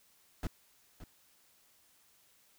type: noise with echo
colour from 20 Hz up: brown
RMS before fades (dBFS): -35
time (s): 0.43-0.47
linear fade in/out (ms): 2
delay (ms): 570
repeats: 1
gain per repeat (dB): -13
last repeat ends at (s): 1.04
effects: white hiss -67 dBFS RMS until 2.58 s